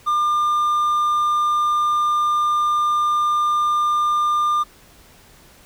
triangle tone, 1200 Hz, D6, 37 cents sharp, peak -14 dBFS, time 0.06-4.64 s, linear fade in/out 20 ms, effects pink hiss -49 dBFS RMS until 5.65 s

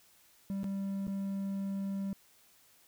triangle tone with dropouts, 196 Hz, G3, in tune, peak -31 dBFS, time 0.5-2.13 s, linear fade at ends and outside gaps 0 ms, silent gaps 0.633-0.642 / 1.069-1.079 s, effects white hiss -64 dBFS RMS until 2.87 s

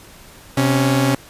sawtooth tone pair together, 129.5 / 277.3 Hz, C3 / C#4, -17 / +1 cents, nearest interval octave + minor second, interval 1318 cents, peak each -13 dBFS, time 0.57-1.15 s, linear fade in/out 5 ms, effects pink hiss -43 dBFS RMS until 1.29 s + resampled to 32000 Hz

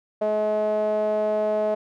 sawtooth tone with band-pass filter, 213 Hz, G#3, 44 cents sharp, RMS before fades -23 dBFS, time 0.21-1.75 s, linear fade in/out 10 ms, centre 590 Hz, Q 7.6, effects none

